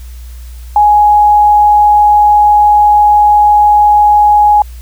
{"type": "tone", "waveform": "sine", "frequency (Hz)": 834, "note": "G#5", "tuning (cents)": 7, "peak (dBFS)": -3, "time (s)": [0.76, 4.62], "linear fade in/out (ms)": 2, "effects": ["added 60 Hz sine -25 dBFS peak until 4.81 s", "white hiss -42 dBFS RMS until 4.81 s"]}